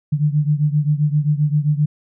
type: beating tone pair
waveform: sine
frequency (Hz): 146.83 / 154.43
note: D3 / D#3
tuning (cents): 0 / -13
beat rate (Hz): 7.6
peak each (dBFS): -16 / -19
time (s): 0.12-1.86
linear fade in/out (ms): 10
effects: none